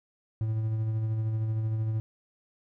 triangle tone with tremolo, 110.1 Hz, A2, 2 cents sharp, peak -23 dBFS, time 0.41-2 s, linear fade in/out 0 ms, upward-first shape sine, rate 13 Hz, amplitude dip 30%, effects none

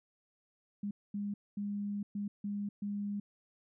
sine tone bursts at uneven times, 203.7 Hz, G#3, 33 cents flat, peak -34 dBFS, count 6, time 0.83-0.91 / 1.14-1.34 / 1.57-2.03 / 2.15-2.28 / 2.44-2.69 / 2.82-3.2 s, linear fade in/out 5 ms, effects none

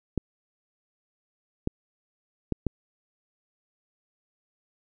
clicks, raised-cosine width 3 ms, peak -12 dBFS, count 4, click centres 0.177 / 1.674 / 2.523 / 2.667 s, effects none

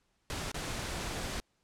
pink noise with dropouts, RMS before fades -37 dBFS, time 0.3-1.4 s, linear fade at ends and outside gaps 0 ms, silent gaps 0.516-0.544 s, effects pink hiss -75 dBFS RMS until 1.63 s + low-pass 9000 Hz 12 dB/octave

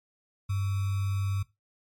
sine tone with sample-and-hold, 98 Hz, G2, in tune, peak -26 dBFS, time 0.49-1.43 s, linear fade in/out 10 ms, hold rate 1225 Hz, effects noise-tail reverb RT60 0.2 s tail -17 dB re dry + MP3 64 kbps

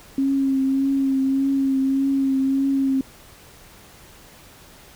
sine tone with vibrato, 270.3 Hz, C#4, 44 cents flat, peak -17 dBFS, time 0.18-3.01 s, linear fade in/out 2 ms, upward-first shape triangle, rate 1.7 Hz, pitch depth 27 cents each way, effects pink hiss -47 dBFS RMS until 4.95 s

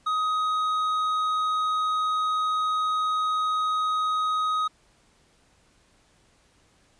triangle tone with hard clipping, 1257 Hz, D#6, 17 cents sharp, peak -24 dBFS, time 0.06-4.68 s, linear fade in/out 10 ms, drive 9 dB, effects pink hiss -62 dBFS RMS until 6.99 s + resampled to 22050 Hz

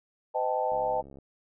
sine chord, A half-diminished seventh, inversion first, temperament equal with one note detuned, 510.1 / 622.3 / 784 / 880 Hz, C5 / Eb5 / G5 / A5, -44 / 0 / 0 / 0 cents, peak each -31 dBFS, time 0.34-1.02 s, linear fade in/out 20 ms
click train, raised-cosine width 2 ms, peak -35 dBFS, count 33, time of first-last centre 0.72-1.186 s, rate 68.6 Hz
effects none

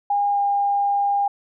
sine tone with pitch glide, 812 to 805.9 Hz, G#5 to G5, -39 to +48 cents, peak -17 dBFS, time 0.1-1.28 s, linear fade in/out 5 ms, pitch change -13 cents, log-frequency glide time 0.3-0.39 s, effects none

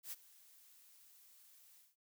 blue noise with ADSR envelope, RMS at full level -44 dBFS, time 0.03-1.96 s, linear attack 91 ms, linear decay 29 ms, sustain -20 dB, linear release 180 ms, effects noise-tail reverb RT60 0.1 s tail -26 dB re dry

